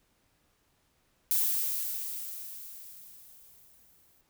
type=noise with exponential decay; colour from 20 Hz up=violet; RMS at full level=-26 dBFS; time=1.31-4.21 s; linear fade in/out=0 ms; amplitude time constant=630 ms; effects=pink hiss -71 dBFS RMS until 4.29 s